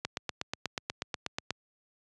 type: click train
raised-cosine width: 0.2 ms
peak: -14 dBFS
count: 13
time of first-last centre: 0.05-1.506 s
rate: 8.24 Hz
effects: high-pass 80 Hz 12 dB/octave + resampled to 22050 Hz